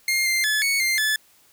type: tone with pitch steps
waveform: sawtooth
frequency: 2122 / 2094 / 1720 / 2218 / 2099 / 1731 Hz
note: C7 / C7 / A6 / C#7 / C7 / A6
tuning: +24 / +1 / -40 / 0 / +5 / -29 cents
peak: -16 dBFS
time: 0.08-1.16 s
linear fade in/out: 2 ms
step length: 180 ms
effects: white hiss -57 dBFS RMS until 1.52 s